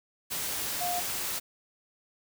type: tone in noise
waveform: sine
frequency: 710 Hz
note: F5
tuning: 28 cents sharp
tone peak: -30 dBFS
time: 0.8-1.01 s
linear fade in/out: 20 ms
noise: white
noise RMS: -33 dBFS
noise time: 0.3-1.4 s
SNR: 0 dB
effects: none